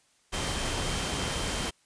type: tone in noise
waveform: sine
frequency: 3136 Hz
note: G7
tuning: in tune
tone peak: -40 dBFS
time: 0.32-1.71 s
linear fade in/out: 20 ms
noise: pink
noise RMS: -31 dBFS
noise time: 0.32-1.71 s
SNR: -12 dB
effects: white hiss -66 dBFS RMS until 1.85 s + resampled to 22050 Hz